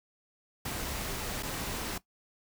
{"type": "noise with dropouts", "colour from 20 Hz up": "pink", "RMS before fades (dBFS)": -36, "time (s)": [0.65, 1.98], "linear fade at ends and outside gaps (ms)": 5, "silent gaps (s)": [1.426, 1.431], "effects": ["noise-tail reverb RT60 0.1 s tail -17 dB re dry"]}